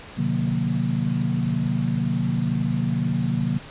sine tone cluster, 126.7 / 148.8 / 180.3 / 232.7 Hz, B2 / D3 / F#3 / A#3, +45 / +23 / -45 / -3 cents, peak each -26 dBFS, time 0.17-3.59 s, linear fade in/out 20 ms, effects pink hiss -41 dBFS RMS until 3.7 s + resampled to 8000 Hz

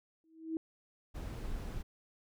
sine tone with exponential growth, 322.2 Hz, E4, 39 cents flat, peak -30 dBFS, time 0.24-0.57 s, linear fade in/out 1 ms, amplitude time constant 70 ms
brown noise, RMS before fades -40 dBFS, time 1.14-1.83 s, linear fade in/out 20 ms
effects none

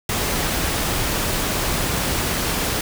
pink noise, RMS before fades -22 dBFS, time 0.09-2.81 s, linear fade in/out 2 ms, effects none

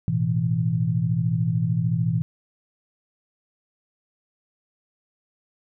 sine chord, A suspended second, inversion none, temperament equal, 110 / 123.47 / 164.81 Hz, A2 / B2 / E3, 0 / 0 / 0 cents, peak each -26 / -24 / -23 dBFS, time 0.08-2.22 s, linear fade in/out 0 ms, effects none

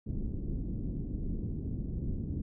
pink low-pass noise, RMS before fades -35 dBFS, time 0.06-2.42 s, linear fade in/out 10 ms, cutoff 300 Hz, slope 24 dB/octave, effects none

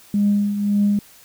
sine tone with tremolo, 204.2 Hz, G#3, 29 cents flat, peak -12 dBFS, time 0.14-0.99 s, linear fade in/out 2 ms, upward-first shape triangle, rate 1.8 Hz, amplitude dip 65%, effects tanh soft clip ceiling -9 dBFS + white hiss -48 dBFS RMS until 1.24 s

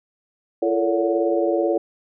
sine tone cluster, 339.5 / 437.5 / 455.9 / 567 / 731 Hz, F4 / A4 / A#4 / C#5 / F#5, -49 / -10 / -39 / +39 / -21 cents, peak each -21 / -25 / -28 / -22 / -29 dBFS, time 0.62-1.78 s, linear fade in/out 5 ms, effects none

